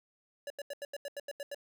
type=tone bursts; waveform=square; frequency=570 Hz; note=C#5; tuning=48 cents sharp; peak=-38 dBFS; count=10; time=0.47-1.546 s; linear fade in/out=2 ms; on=32 ms; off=84 ms; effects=none